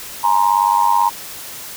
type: tone with amplitude modulation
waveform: sine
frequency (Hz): 942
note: A#5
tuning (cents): +18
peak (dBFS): -7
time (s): 0.23-1.1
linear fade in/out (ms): 20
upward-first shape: sine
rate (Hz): 98.2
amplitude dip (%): 100
effects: white hiss -32 dBFS RMS until 1.76 s